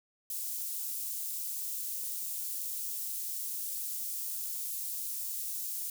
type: high-pass noise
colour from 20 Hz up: white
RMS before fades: -37 dBFS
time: 0.3-5.9 s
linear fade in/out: 2 ms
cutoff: 8000 Hz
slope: 12 dB/octave
effects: none